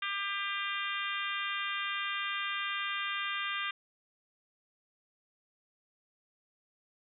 harmonic tone, 398.8 Hz, G4, 30 cents sharp, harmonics 3 / 4 / 5 / 6 / 7 / 8 / 9, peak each -38 / -39 / -40 / -41 / -41 / -42 / -43 dBFS, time 0.02-3.71 s, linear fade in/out 5 ms, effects none

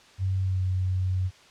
sine tone with pitch glide, 94.9 to 92.79 Hz, F#2 to F#2, +44 to +5 cents, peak -23 dBFS, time 0.18-1.31 s, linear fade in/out 50 ms, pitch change -39 cents, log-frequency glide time 0.41-0.62 s, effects white hiss -53 dBFS RMS until 1.5 s + low-pass 5000 Hz 12 dB/octave

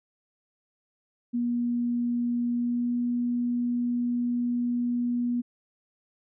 sine tone with pitch glide, 240 to 241.9 Hz, B3 to B3, -49 to -36 cents, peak -24 dBFS, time 1.33-5.42 s, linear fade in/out 20 ms, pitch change +13 cents, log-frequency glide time 2.54-2.96 s, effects none

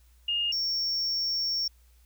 sine / triangle tone pair in turn, 2838 / 5483 Hz, F7 / F8, +27 / -33 cents, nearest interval major seventh, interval 1140 cents, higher second, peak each -25 dBFS, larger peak neither, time 0.28-0.52 / 0.52-1.68 s, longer second, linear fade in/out 5 ms, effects added 60 Hz sine -56 dBFS peak until 2.05 s + white hiss -67 dBFS RMS until 2.05 s

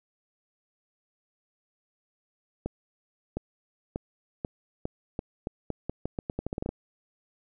accelerating click train, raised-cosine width 2 ms, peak -17 dBFS, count 19, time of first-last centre 2.66-6.691 s, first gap 710 ms, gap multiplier 0.83, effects none

